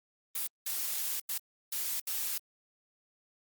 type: noise bursts at uneven times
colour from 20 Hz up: blue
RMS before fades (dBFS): -34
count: 5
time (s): 0.35-0.47 / 0.66-1.2 / 1.29-1.38 / 1.72-2 / 2.07-2.38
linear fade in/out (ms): 5
effects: Opus 32 kbps